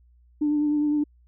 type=tone with vibrato; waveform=sine; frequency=296.9 Hz; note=D4; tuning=19 cents sharp; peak=-19 dBFS; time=0.41-1.04 s; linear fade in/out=10 ms; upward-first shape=triangle; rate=9.8 Hz; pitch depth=26 cents each way; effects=tanh soft clip ceiling -15 dBFS + added 60 Hz sine -54 dBFS peak until 1.27 s